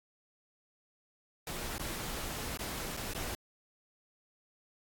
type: noise with dropouts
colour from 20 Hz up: pink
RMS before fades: -39 dBFS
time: 1.47-3.35 s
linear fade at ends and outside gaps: 2 ms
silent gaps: 1.782-1.795 / 2.574-2.591 / 2.968-2.972 / 3.136-3.148 s
effects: AAC 64 kbps